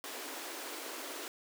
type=high-pass noise; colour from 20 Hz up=pink; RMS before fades=-43 dBFS; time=0.04-1.28 s; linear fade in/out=0 ms; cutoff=260 Hz; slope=96 dB/octave; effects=none